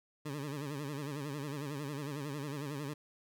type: tone with vibrato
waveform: 20% pulse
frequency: 143.7 Hz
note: D3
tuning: 37 cents flat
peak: -33 dBFS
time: 0.25-2.94 s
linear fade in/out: 10 ms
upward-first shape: sine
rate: 11 Hz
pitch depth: 110 cents each way
effects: none